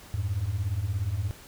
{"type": "beating tone pair", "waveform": "sine", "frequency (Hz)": [87.31, 104.31], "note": ["F2", "G#2"], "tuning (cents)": [0, 8], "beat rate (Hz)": 17, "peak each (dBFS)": [-29, -27], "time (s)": [0.14, 1.31], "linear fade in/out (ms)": 0, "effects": ["tanh soft clip ceiling -21 dBFS", "pink hiss -49 dBFS RMS until 1.47 s"]}